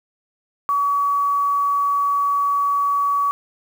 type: tone with quantisation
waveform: sine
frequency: 1135 Hz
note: C#6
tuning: 41 cents sharp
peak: -16 dBFS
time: 0.69-3.31 s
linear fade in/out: 0 ms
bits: 7
effects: none

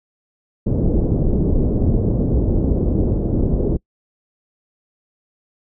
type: low-pass noise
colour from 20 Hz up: pink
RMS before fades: -17 dBFS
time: 0.66-3.77 s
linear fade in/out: 10 ms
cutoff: 450 Hz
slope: 24 dB/octave
effects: noise-tail reverb RT60 0.1 s tail -25 dB re dry

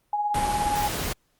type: tone with tremolo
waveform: sine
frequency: 830.6 Hz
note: G#5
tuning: in tune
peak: -21 dBFS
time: 0.13-0.88 s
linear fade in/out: 2 ms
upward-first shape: sine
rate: 17 Hz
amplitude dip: 45%
type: noise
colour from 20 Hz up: pink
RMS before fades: -29 dBFS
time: 0.34-1.13 s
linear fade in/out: 5 ms
effects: pink hiss -69 dBFS RMS until 1.39 s + Opus 32 kbps

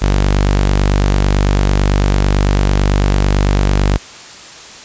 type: tone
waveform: sawtooth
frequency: 49 Hz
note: G1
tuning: in tune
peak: -6 dBFS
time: 0.01-3.98 s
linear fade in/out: 20 ms
effects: white hiss -34 dBFS RMS until 4.84 s + resampled to 16000 Hz

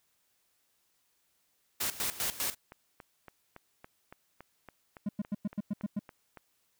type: noise with tremolo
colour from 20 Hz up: white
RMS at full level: -32 dBFS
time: 1.8-2.55 s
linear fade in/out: 10 ms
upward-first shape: square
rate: 5 Hz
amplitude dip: 80%
type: click train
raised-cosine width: 0.5 ms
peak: -32 dBFS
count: 15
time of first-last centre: 2.44-6.373 s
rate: 3.56 Hz
type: tone bursts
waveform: triangle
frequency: 205.3 Hz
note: G#3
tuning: 20 cents flat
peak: -27 dBFS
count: 8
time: 5.06-5.993 s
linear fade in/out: 5 ms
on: 30 ms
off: 99 ms
effects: white hiss -74 dBFS RMS until 6.79 s

